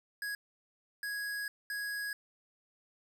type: tone bursts at uneven times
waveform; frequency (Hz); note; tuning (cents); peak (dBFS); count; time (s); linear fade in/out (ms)
square; 1661.2; G#6; 0; -36; 3; 0.22-0.35 / 1.03-1.48 / 1.7-2.13; 2
effects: 11-bit